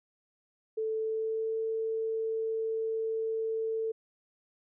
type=tone with pitch glide; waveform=sine; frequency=440 to 445.6 Hz; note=A4 to A4; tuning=0 to +22 cents; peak=-29 dBFS; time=0.77-3.92 s; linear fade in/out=10 ms; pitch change=+22 cents; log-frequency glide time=0.98-1.59 s; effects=none

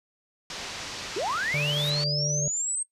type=low-pass noise; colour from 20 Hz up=white; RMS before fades=-37 dBFS; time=0.5-2.04 s; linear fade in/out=2 ms; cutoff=5900 Hz; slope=24 dB/octave
type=noise with exponential growth; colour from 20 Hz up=blue; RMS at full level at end=-41 dBFS; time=0.61-1.9 s; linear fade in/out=1 ms; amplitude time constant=280 ms
type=linear sweep; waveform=sine; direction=up; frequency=322.4 to 8430 Hz; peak=-26 dBFS; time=1.16-2.83 s; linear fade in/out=5 ms
type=harmonic tone; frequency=146.83 Hz; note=D3; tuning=in tune; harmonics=1 / 3 / 4; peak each=-27 / -41 / -34 dBFS; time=1.54-2.48 s; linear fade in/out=2 ms
effects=noise-tail reverb RT60 0.1 s tail -18 dB re dry + resampled to 32000 Hz

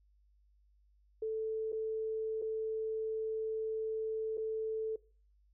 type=tone with dropouts; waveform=sine; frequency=440 Hz; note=A4; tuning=in tune; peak=-33 dBFS; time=1.22-4.96 s; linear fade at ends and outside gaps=5 ms; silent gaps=1.721-1.727 / 2.417-2.421 / 4.373-4.378 s; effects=noise-tail reverb RT60 0.4 s tail -21 dB re dry + added 50 Hz sine -65 dBFS peak until 5.53 s

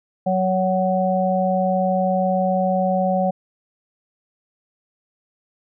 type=harmonic tone; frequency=186.4 Hz; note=F#3; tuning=13 cents sharp; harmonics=1 / 3 / 4; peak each=-21 / -21 / -21 dBFS; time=0.26-3.31 s; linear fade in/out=10 ms; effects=none

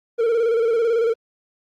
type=tone with vibrato; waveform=triangle; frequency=460 Hz; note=A#4; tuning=23 cents flat; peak=-14 dBFS; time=0.18-1.14 s; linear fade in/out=20 ms; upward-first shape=square; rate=18 Hz; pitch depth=49 cents each way; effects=Opus 24 kbps

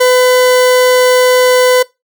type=tone; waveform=40% pulse; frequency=503 Hz; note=B4; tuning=32 cents sharp; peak=-5 dBFS; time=0-1.83 s; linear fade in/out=10 ms; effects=noise-tail reverb RT60 0.2 s tail -21 dB re dry

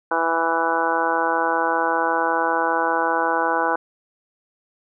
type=harmonic tone; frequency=165.2 Hz; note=E3; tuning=4 cents sharp; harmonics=2 / 3 / 4 / 5 / 6 / 7 / 8 / 9; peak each=-29 / -26 / -28 / -24 / -24 / -29 / -30 / -25 dBFS; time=0.11-3.76 s; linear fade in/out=5 ms; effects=none

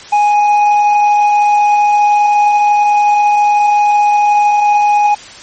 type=tone with hard clipping; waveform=sine; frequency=830 Hz; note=G#5; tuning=1 cent flat; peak=-8 dBFS; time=0.12-5.15 s; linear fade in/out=10 ms; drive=4 dB; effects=white hiss -33 dBFS RMS until 5.42 s + MP3 32 kbps

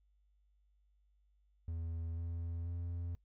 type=tone with pitch steps; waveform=triangle; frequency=82.8 / 84.39 / 86.02 Hz; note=E2 / E2 / F2; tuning=+8 / +41 / -26 cents; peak=-36 dBFS; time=1.68-3.15 s; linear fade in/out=0 ms; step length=490 ms; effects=noise-tail reverb RT60 0.1 s tail -21 dB re dry + added 50 Hz sine -69 dBFS peak until 3.24 s

